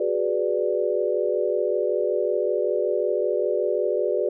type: chord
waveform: sine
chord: G# half-diminished seventh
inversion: third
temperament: equal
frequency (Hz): 370 / 415.3 / 493.9 / 587.3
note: F#4 / G#4 / B4 / D5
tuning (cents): 0 / 0 / 0 / 0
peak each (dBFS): -26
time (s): 0-4.29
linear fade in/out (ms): 5
effects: none